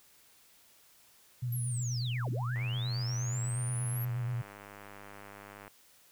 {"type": "tone with vibrato", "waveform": "sine", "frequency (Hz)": 121.8, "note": "B2", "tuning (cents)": -24, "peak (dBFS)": -31, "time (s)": [1.42, 4.42], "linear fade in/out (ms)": 10, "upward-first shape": "square", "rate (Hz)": 8.4, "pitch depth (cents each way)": 36}
{"type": "linear two-way sweep", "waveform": "sine", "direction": "down then up", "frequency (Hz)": [11840, 116.54, 11840], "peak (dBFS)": -39, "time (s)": [1.52, 4.05], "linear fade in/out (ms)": 5, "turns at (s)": 2.3}
{"type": "click train", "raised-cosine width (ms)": 0.5, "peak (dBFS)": -33, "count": 316, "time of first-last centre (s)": [2.56, 5.679], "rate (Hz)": 101}
{"effects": ["white hiss -62 dBFS RMS until 6.11 s"]}